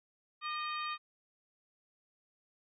harmonic tone with a mistuned harmonic, 622.3 Hz, D#5, in tune, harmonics 2 / 3 / 4 / 5 / 6 / 7, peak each -37 / -46 / -43 / -49 / -47 / -50 dBFS, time 0.41-0.98 s, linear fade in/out 50 ms, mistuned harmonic 2, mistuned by -51 cents, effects none

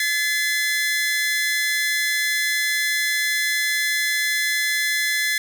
sawtooth tone pair together, 1718 / 2043 Hz, A6 / C7, -42 / -42 cents, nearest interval minor third, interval 300 cents, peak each -19 dBFS, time 0-5.38 s, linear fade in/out 2 ms, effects none

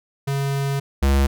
square tone pair in turn, 138.7 / 68.69 Hz, C#3 / C#2, +1 / -15 cents, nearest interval octave, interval 1216 cents, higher first, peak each -21 / -15 dBFS, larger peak second, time 0.27-0.8 / 1.02-1.27 s, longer first, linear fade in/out 10 ms, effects none

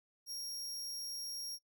sawtooth tone, 5588 Hz, F8, in tune, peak -38 dBFS, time 0.26-1.59 s, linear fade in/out 50 ms, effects noise-tail reverb RT60 0.1 s tail -23 dB re dry

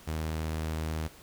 sawtooth tone, 79 Hz, D#2, 27 cents sharp, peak -27 dBFS, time 0.07-1.08 s, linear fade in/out 10 ms, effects pink hiss -53 dBFS RMS until 1.22 s

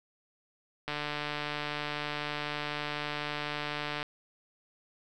click train, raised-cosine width 0.3 ms, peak -18 dBFS, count 467, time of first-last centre 0.88-4.029 s, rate 148 Hz, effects none

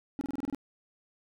triangle tone bursts, 277.2 Hz, C#4, in tune, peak -28 dBFS, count 8, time 0.19-0.547 s, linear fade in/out 0 ms, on 21 ms, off 27 ms, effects none

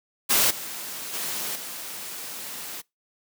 white noise with level steps, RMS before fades -20 / -35 / -30 / -36 dBFS, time 0.29-2.82 s, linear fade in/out 20 ms, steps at 0.5 / 1.13 / 1.55 s, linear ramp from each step 10 ms, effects noise-tail reverb RT60 0.2 s tail -24 dB re dry + high-pass 150 Hz 12 dB/octave

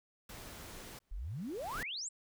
pink noise, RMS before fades -49 dBFS, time 0.29-0.99 s, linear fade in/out 5 ms
pink noise with exponential growth, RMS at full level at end -42 dBFS, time 1-1.83 s, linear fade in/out 2 ms, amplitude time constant 180 ms
sine exponential sweep, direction up, 34.16 to 8200 Hz, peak -38 dBFS, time 1.11-2.09 s, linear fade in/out 10 ms
effects none

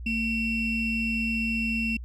triangle ring-modulated tone, 1244.5 Hz, D#6, in tune, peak -20 dBFS, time 0.06-1.97 s, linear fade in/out 5 ms, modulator 1470 Hz, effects added 60 Hz sine -35 dBFS peak until 2.04 s

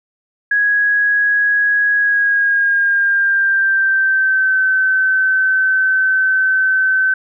sine tone with pitch glide, 1661.2 to 1532.2 Hz, G#6 to G6, 0 to -40 cents, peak -11 dBFS, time 0.51-7.14 s, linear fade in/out 5 ms, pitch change -140 cents, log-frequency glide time 1.95-4.59 s, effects none

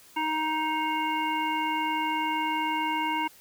harmonic tone with a mistuned harmonic, 311.1 Hz, D#4, in tune, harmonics 1 / 3 / 5 / 7 / 9, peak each -33 / -27 / -39 / -34 / -36 dBFS, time 0.16-3.28 s, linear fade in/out 10 ms, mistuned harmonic 3, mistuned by +16 cents, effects white hiss -54 dBFS RMS until 3.4 s

